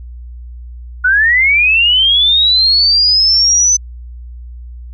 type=linear sweep; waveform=sine; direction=up; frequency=1446 to 6100 Hz; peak=-7 dBFS; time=1.04-3.77 s; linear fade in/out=10 ms; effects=added 60 Hz sine -27 dBFS peak until 4.93 s